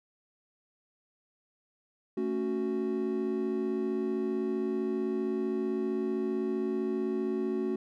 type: chord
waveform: triangle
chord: F# minor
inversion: first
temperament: just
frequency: 222 / 277.5 / 370 Hz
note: A3 / C#4 / F#4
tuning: +16 / +2 / 0 cents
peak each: -32 / -33 / -29 dBFS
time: 2.17-7.76 s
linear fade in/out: 5 ms
effects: none